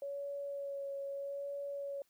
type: tone with vibrato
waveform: sine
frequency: 560 Hz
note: C#5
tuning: 18 cents sharp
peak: -38 dBFS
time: 0.02-2.02 s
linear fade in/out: 2 ms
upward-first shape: sine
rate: 0.79 Hz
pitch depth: 16 cents each way
effects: white hiss -75 dBFS RMS until 2.09 s